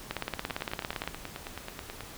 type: two click trains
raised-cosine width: 0.3 ms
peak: -21 / -15 dBFS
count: 15 / 18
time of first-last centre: 0.5-2.007 / 0.11-1.076 s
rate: 9.29 / 17.6 Hz
effects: pink hiss -46 dBFS RMS until 2.17 s